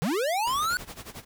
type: linear sweep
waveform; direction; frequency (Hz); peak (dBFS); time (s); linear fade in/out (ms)
square; up; 137.6 to 1500; -25; 0.02-0.77; 0
type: noise with exponential decay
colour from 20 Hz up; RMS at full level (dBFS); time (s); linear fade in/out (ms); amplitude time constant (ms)
pink; -39; 0.47-1.16; 0; 150
type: noise with tremolo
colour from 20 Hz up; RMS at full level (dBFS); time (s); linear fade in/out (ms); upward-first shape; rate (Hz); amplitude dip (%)
pink; -39; 0.61-1.25; 20; sine; 11; 85
effects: none